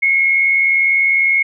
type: tone pair together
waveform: sine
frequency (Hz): 2169 / 2249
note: C#7 / C#7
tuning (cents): -38 / +24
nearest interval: minor second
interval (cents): 62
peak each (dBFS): -11 / -21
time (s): 0.02-1.43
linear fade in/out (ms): 10
effects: none